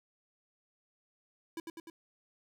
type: tone with echo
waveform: square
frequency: 329.6 Hz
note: E4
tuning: in tune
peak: -38 dBFS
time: 1.57-1.6 s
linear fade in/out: 2 ms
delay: 100 ms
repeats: 3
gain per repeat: -3 dB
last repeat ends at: 1.9 s
effects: none